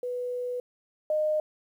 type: tone pair in turn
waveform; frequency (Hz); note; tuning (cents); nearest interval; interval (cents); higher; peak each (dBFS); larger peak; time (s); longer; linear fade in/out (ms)
sine; 493.9 / 613.6; B4 / D#5; 0 / -24; major third; 376; second; -29 / -23; second; 0.03-0.6 / 1.1-1.4; first; 2
effects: 10-bit